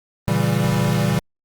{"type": "chord", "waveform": "square", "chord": "A# diminished seventh", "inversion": "none", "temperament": "equal with one note detuned", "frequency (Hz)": [116.54, 140.28, 164.81, 196], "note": ["A#2", "C#3", "E3", "G3"], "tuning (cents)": [0, 21, 0, 0], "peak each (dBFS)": -23, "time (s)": [0.28, 1.19], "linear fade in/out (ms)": 0, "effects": ["Opus 24 kbps"]}